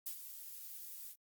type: noise with ADSR envelope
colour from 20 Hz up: violet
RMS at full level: -40 dBFS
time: 0.06-1.16 s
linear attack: 6 ms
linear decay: 84 ms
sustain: -9 dB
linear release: 57 ms
effects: Opus 48 kbps